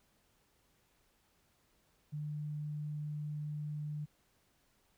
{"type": "tone", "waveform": "sine", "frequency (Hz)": 149.6, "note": "D3", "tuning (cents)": 32, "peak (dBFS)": -37, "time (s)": [2.12, 4.06], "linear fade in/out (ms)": 20, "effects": ["pink hiss -73 dBFS RMS until 4.97 s"]}